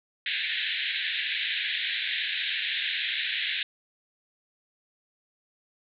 white band-pass noise, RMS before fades -30 dBFS, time 0.26-3.63 s, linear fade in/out 2 ms, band 1600 to 3900 Hz, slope 96 dB/octave, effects none

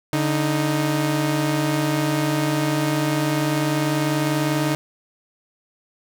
sawtooth tone pair together, 145.47 / 311.1 Hz, D3 / D#4, -16 / 0 cents, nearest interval octave + minor second, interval 1316 cents, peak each -18 / -18 dBFS, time 0.13-4.75 s, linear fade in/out 0 ms, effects none

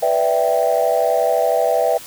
sine chord, E minor seventh, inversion second, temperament equal, 493.9 / 587.3 / 659.3 / 784 Hz, B4 / D5 / E5 / G5, 0 / 0 / 0 / 0 cents, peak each -19 / -20 / -17 / -20 dBFS, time 0.02-1.98 s, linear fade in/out 10 ms, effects tanh soft clip ceiling -6 dBFS + white hiss -37 dBFS RMS until 2.06 s

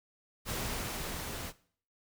pink noise with level ramp, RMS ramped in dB -35 to -41 dBFS, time 0.45-1.53 s, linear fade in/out 50 ms, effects noise-tail reverb RT60 0.5 s tail -18 dB re dry

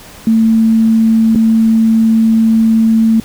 sine tone with dropouts, 223.8 Hz, A3, 30 cents sharp, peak -6 dBFS, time 0.27-3.2 s, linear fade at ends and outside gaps 2 ms, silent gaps 1.35-1.357 s, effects pink hiss -35 dBFS RMS until 3.24 s

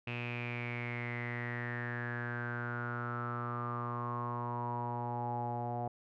sawtooth tone with low-pass filter sweep, 120 Hz, B2, 49 cents flat, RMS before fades -38 dBFS, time 0.07-5.88 s, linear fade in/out 5 ms, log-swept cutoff 2600 to 750 Hz, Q 9.9, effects none

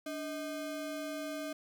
square ring-modulated tone, 461.6 Hz, A#4, 17 cents flat, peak -35 dBFS, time 0.06-1.53 s, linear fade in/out 5 ms, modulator 170 Hz, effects none

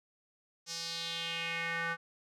square tone with band-pass filter sweep, 167 Hz, E3, 23 cents sharp, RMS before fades -37 dBFS, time 0.66-1.97 s, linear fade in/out 50 ms, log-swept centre 5700 to 1500 Hz, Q 3.2, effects none

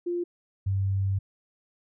sine tone pair in turn, 349.2 / 97.26 Hz, F4 / G2, 0 / -13 cents, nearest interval octave + minor seventh, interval 2213 cents, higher first, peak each -26 / -23 dBFS, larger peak second, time 0.06-0.24 / 0.66-1.19 s, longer second, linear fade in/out 10 ms, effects none

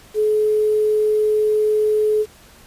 sine tone with quantisation, 426.8 Hz, G#4, 47 cents sharp, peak -14 dBFS, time 0.14-2.26 s, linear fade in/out 50 ms, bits 7, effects pink hiss -47 dBFS RMS until 2.66 s + resampled to 32000 Hz

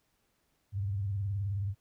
sine tone with vibrato, 99.2 Hz, G2, 21 cents sharp, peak -30 dBFS, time 0.72-1.75 s, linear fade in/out 50 ms, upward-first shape triangle, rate 19 Hz, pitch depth 130 cents each way, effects pink hiss -75 dBFS RMS until 1.8 s

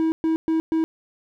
triangle tone bursts, 322.1 Hz, E4, 40 cents flat, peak -16 dBFS, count 4, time 0-0.84 s, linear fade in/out 0 ms, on 120 ms, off 120 ms, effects none

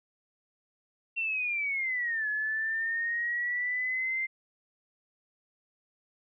sine linear two-way sweep, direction down then up, 2728 to 1700 to 2096 Hz, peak -28 dBFS, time 1.16-4.27 s, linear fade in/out 20 ms, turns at 2.28 s, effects none

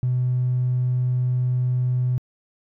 triangle tone, 125.6 Hz, B2, 30 cents sharp, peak -15 dBFS, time 0.03-2.18 s, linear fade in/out 0 ms, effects tanh soft clip ceiling -16 dBFS

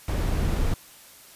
brown noise, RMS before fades -24 dBFS, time 0.08-0.74 s, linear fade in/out 2 ms, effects white hiss -49 dBFS RMS until 1.35 s + resampled to 32000 Hz

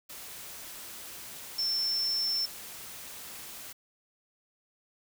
sine tone in noise, 5370 Hz, E8, 31 cents sharp, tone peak -27 dBFS, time 1.58-2.46 s, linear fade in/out 10 ms, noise white, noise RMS -44 dBFS, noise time 0.09-3.73 s, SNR +14 dB, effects none

